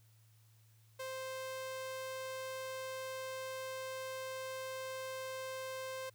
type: tone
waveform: sawtooth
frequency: 523.3 Hz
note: C5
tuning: in tune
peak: -37 dBFS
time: 0.99-6.1 s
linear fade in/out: 10 ms
effects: added 110 Hz sine -63 dBFS peak until 6.14 s + white hiss -72 dBFS RMS until 6.14 s